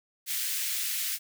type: high-pass noise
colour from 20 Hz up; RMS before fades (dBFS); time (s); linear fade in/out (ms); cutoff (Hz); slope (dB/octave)
white; -31; 0.26-1.19; 50; 1800; 24
effects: none